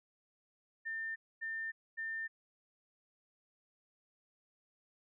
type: tone bursts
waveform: sine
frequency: 1800 Hz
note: A6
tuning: 39 cents sharp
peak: -37 dBFS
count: 3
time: 0.85-2.28 s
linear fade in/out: 20 ms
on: 310 ms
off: 250 ms
effects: none